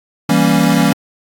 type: chord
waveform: square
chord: E diminished seventh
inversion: none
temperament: equal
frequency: 164.81 / 196 / 233.1 / 277.2 Hz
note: E3 / G3 / Bb3 / Db4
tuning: 0 / 0 / 0 / 0 cents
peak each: -16 dBFS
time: 0.29-0.93 s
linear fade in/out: 5 ms
effects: AAC 64 kbps